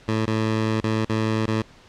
15% pulse tone with dropouts, 110 Hz, A2, in tune, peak -14 dBFS, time 0.08-1.62 s, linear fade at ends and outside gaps 5 ms, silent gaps 0.256-0.275 / 0.807-0.837 / 1.049-1.095 / 1.461-1.478 s, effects pink hiss -50 dBFS RMS until 1.88 s + low-pass 5000 Hz 12 dB/octave

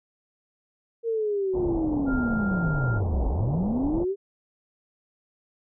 sine linear two-way sweep, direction down then up, 466.2 to 48.18 to 406 Hz, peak -23 dBFS, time 1.03-4.16 s, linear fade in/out 50 ms, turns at 3.28 s
pink low-pass noise, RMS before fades -31 dBFS, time 1.53-4.05 s, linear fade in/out 20 ms, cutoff 880 Hz, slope 48 dB/octave
sine tone, 1396.9 Hz, F6, in tune, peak -31 dBFS, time 2.06-3.01 s, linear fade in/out 50 ms
effects none

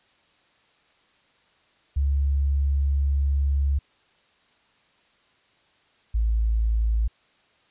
sine tone pair in turn, 69.8 / 55.4 Hz, C#2 / A1, +13 / +13 cents, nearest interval major third, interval 400 cents, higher first, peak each -19 dBFS, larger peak neither, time 1.96-3.79 / 6.14-7.08 s, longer first, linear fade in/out 10 ms, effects white hiss -62 dBFS RMS until 7.7 s + resampled to 8000 Hz

